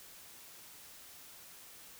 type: silence
effects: white hiss -54 dBFS RMS until 1.99 s